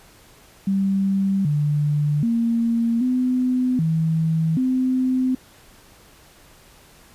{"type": "tone with pitch steps", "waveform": "sine", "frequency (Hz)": [194.8, 147.6, 231.6, 253, 161, 257.2], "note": ["G3", "D3", "A#3", "B3", "E3", "C4"], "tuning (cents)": [-11, 9, -11, 42, -41, -30], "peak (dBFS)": -17, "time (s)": [0.67, 5.35], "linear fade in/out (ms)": 5, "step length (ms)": 780, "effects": ["pink hiss -50 dBFS RMS until 7.14 s", "resampled to 32000 Hz"]}